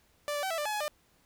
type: tone with pitch steps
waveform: sawtooth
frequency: 587 / 582 / 765 / 658 / 593 / 850 / 841 / 601 Hz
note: D5 / D5 / G5 / E5 / D5 / G#5 / G#5 / D5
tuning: -1 / -16 / -42 / -3 / +17 / +40 / +22 / +40 cents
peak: -27 dBFS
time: 0.28-0.88 s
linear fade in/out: 0 ms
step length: 75 ms
effects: pink hiss -67 dBFS RMS until 1.25 s